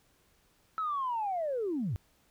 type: linear sweep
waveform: sine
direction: down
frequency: 1318.5 to 83 Hz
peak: -29 dBFS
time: 0.78-1.96 s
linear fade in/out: 0 ms
effects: tanh soft clip ceiling -25 dBFS + pink hiss -68 dBFS RMS until 2.3 s